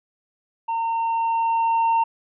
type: tone with level ramp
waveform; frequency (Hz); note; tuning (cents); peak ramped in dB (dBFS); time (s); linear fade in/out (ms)
triangle; 914; A#5; -34; -20 to -14; 0.68-2.04; 10
effects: resampled to 8000 Hz